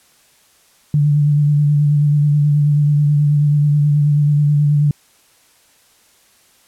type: tone with vibrato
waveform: sine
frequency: 146.83 Hz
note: D3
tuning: in tune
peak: -10 dBFS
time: 0.94-4.91 s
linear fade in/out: 2 ms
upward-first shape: sine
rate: 9.3 Hz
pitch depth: 26 cents each way
effects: white hiss -53 dBFS RMS until 6.67 s + low-pass 12000 Hz 12 dB/octave